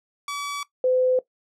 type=tone pair in turn; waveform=sawtooth / sine; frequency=1144 / 509.6 Hz; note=D6 / C5; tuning=-46 / -46 cents; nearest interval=octave + major second; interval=1400 cents; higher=first; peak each=-24 / -17 dBFS; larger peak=second; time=0.28-0.63 / 0.84-1.19 s; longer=neither; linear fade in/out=2 ms; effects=noise-tail reverb RT60 0.1 s tail -17 dB re dry + low-pass 10000 Hz 12 dB/octave